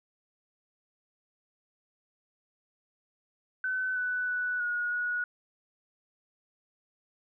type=tone with pitch steps; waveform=sine; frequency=1516 / 1491 / 1482 / 1447 / 1458 Hz; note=F#6 / F#6 / F#6 / F#6 / F#6; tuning=+42 / +13 / +2 / -39 / -26 cents; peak=-28 dBFS; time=3.64-5.24 s; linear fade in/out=2 ms; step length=320 ms; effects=none